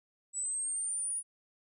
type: linear sweep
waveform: sine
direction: up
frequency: 7830 to 9740 Hz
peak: -32 dBFS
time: 0.33-1.23 s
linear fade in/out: 50 ms
effects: none